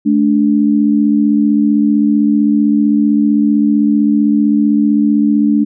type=tone pair together; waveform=sine; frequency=215.6 / 291.2 Hz; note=A3 / D4; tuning=-35 / -15 cents; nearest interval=perfect fourth; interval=520 cents; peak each=-11 dBFS; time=0.05-5.65 s; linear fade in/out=20 ms; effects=none